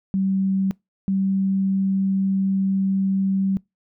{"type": "tone pair in turn", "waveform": "sine", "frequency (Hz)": [192.4, 193.16], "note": ["G3", "G3"], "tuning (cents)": [-32, -25], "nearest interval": "unison", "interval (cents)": 7, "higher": "second", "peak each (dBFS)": [-18, -18], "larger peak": "neither", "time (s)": [[0.14, 0.71], [1.08, 3.57]], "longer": "second", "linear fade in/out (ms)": 0, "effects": ["noise-tail reverb RT60 0.2 s tail -25 dB re dry"]}